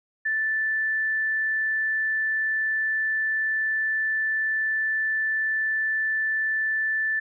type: tone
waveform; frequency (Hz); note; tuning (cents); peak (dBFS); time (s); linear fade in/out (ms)
sine; 1759; A6; -1; -22; 0.25-7.2; 10
effects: none